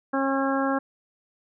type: harmonic tone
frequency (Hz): 271.3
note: C#4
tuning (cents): -37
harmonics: 1 / 2 / 3 / 4 / 5 / 6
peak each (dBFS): -25 / -28 / -30 / -31 / -32 / -33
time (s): 0.13-0.79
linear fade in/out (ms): 10
effects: none